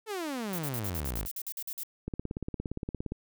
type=exponential sweep; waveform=sawtooth; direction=down; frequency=454 to 44.97 Hz; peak=-29 dBFS; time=0.06-1.28 s; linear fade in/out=50 ms
type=noise bursts; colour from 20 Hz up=violet; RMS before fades=-37 dBFS; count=13; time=0.53-1.834 s; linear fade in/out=2 ms; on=56 ms; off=48 ms
type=click train; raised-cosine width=3 ms; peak=-21 dBFS; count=19; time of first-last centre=2.08-3.12 s; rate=17.3 Hz
effects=none